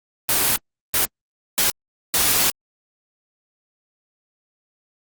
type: noise bursts at uneven times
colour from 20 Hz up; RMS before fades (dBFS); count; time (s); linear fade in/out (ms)
white; -18; 4; 0.29-0.56 / 0.94-1.05 / 1.58-1.7 / 2.14-2.5; 0
effects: Opus 24 kbps